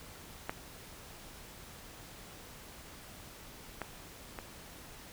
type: clicks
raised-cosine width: 0.5 ms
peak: -19 / -21 / -25 dBFS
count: 3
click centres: 0.495 / 3.817 / 4.388 s
effects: pink hiss -51 dBFS RMS until 5.12 s